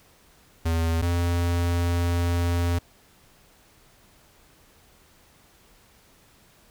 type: tone pair in turn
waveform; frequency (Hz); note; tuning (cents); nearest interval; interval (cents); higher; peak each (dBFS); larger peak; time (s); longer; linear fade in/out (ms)
square; 82.41 / 86.44; E2 / F2; 0 / -17; minor second; 83; second; -22 / -22; neither; 0.65-1.02 / 1.02-2.79; second; 10
effects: pink hiss -57 dBFS RMS until 6.7 s